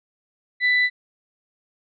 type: tone pair together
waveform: sine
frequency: 1989 / 3974 Hz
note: B6 / B7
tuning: +12 / +10 cents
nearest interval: octave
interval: 1198 cents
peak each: -16 / -28 dBFS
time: 0.6-0.9 s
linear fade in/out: 50 ms
effects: none